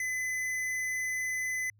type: tone with tanh clipping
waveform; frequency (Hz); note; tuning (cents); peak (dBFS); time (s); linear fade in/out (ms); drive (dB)
sine; 2019; B6; +38; -32; 0-1.7; 2; 16
effects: added 104 Hz sine -60 dBFS peak until 1.79 s